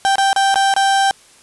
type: tone with dropouts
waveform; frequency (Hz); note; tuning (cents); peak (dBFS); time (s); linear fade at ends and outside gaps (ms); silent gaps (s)
35% pulse; 784; G5; 0; -10; 0.05-1.11; 0; 0.156-0.182 / 0.33-0.362 / 0.543-0.557 / 0.739-0.764
effects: white hiss -47 dBFS RMS until 1.42 s + resampled to 24000 Hz